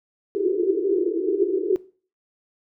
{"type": "band-pass noise", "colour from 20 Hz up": "pink", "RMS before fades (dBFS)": -22, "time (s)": [0.35, 1.76], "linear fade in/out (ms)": 0, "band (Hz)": [340, 420], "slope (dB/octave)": 96, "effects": ["noise-tail reverb RT60 0.4 s tail -20 dB re dry"]}